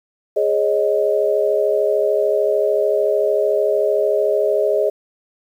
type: chord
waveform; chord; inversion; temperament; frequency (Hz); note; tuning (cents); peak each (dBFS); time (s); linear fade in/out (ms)
sine; Ab suspended fourth; none; equal with one note detuned; 415.3 / 548.9 / 622.3; Ab4 / Db5 / Eb5; 0 / -17 / 0; -18 / -20 / -18; 0.36-4.9; 10
effects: 8-bit